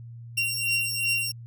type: beating tone pair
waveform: sawtooth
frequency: 2755 / 2757.7 Hz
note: F7 / F7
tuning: -24 / -23 cents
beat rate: 2.7 Hz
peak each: -24 dBFS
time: 0.37-1.32 s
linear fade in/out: 10 ms
effects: added 117 Hz sine -39 dBFS peak until 1.46 s